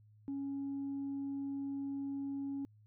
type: tone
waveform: sine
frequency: 277.2 Hz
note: C#4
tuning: in tune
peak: -35 dBFS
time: 0.28-2.65 s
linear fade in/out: 0 ms
effects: tanh soft clip ceiling -34 dBFS + added 106 Hz sine -60 dBFS peak until 2.86 s